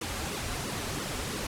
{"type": "noise with flanger", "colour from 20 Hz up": "pink", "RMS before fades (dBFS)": -34, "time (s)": [0.01, 1.47], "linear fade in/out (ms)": 5, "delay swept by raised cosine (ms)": [1.2, 6.4], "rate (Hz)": 3, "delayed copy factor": -0.9, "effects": ["low-pass 11000 Hz 12 dB/octave"]}